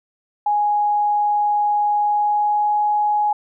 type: tone with pitch glide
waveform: sine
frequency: 830.6 to 836.4 Hz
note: G#5 to G#5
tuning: 0 to +12 cents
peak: -15 dBFS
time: 0.46-3.33 s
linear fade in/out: 5 ms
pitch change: +12 cents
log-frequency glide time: 1.99-2.77 s
effects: none